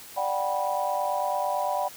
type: chord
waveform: sine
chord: G major seventh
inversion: second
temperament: just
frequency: 588 / 735 / 784 / 980 Hz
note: D5 / F#5 / G5 / B5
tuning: +2 / -12 / 0 / -14 cents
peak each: -30 dBFS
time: 0.16-1.89 s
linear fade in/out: 20 ms
effects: white hiss -45 dBFS RMS until 1.96 s